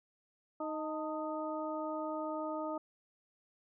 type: harmonic tone with a mistuned harmonic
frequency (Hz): 311.1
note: D#4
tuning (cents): 0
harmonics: 1 / 2 / 3 / 4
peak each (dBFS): -40 / -39 / -43 / -43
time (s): 0.6-2.78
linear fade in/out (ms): 5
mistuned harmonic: 3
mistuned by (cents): -61
effects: none